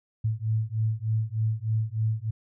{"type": "beating tone pair", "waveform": "sine", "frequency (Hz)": [108.6, 111.9], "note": ["A2", "A2"], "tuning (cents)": [-22, 30], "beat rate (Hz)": 3.3, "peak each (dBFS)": -27, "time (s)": [0.24, 2.31], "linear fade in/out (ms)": 10, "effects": []}